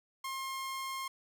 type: tone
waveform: sawtooth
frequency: 1067 Hz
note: C6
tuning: 34 cents sharp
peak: -33 dBFS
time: 0.24-1.08 s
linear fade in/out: 5 ms
effects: none